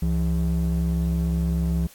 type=ring-modulated tone; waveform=triangle; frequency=118.1 Hz; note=A#2; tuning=23 cents sharp; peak=-15 dBFS; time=0.02-1.87 s; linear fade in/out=5 ms; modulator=50.2 Hz; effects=white hiss -50 dBFS RMS until 1.94 s + AAC 64 kbps